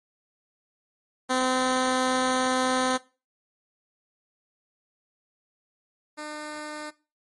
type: tone pair in turn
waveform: 10% pulse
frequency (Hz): 256.9 / 302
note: C4 / D4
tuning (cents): -32 / +48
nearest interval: minor third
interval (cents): 280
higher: second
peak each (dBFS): -14 / -26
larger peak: first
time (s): 1.29-2.98 / 6.17-6.91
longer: first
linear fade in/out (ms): 20
effects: noise-tail reverb RT60 0.3 s tail -18 dB re dry + MP3 48 kbps